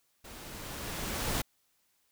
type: noise with level ramp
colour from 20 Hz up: pink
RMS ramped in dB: -48 to -31 dBFS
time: 0.24-1.42 s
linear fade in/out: 10 ms
effects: white hiss -73 dBFS RMS until 2.11 s